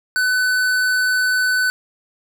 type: tone with tanh clipping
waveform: sine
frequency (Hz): 1504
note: F#6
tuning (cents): +28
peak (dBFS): -17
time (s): 0.16-1.7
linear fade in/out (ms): 0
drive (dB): 17
effects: none